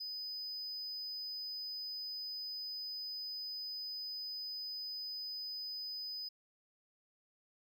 triangle tone, 5000 Hz, D#8, 8 cents sharp, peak -39 dBFS, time 0-6.29 s, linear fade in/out 10 ms, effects none

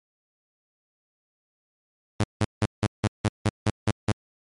sawtooth tone bursts, 105.8 Hz, G#2, 33 cents sharp, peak -15 dBFS, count 10, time 2.2-4.12 s, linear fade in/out 5 ms, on 39 ms, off 170 ms, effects MP3 48 kbps

